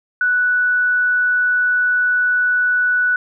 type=tone; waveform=sine; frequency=1480 Hz; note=F#6; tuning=in tune; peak=-13 dBFS; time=0.21-3.16 s; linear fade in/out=2 ms; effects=none